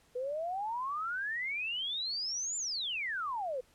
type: exponential two-way sweep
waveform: sine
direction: up then down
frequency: 484.4 to 7280 to 484.4 Hz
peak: -33 dBFS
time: 0.15-3.61 s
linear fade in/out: 10 ms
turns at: 2.57 s
effects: pink hiss -66 dBFS RMS until 3.74 s + low-pass 12000 Hz 12 dB/octave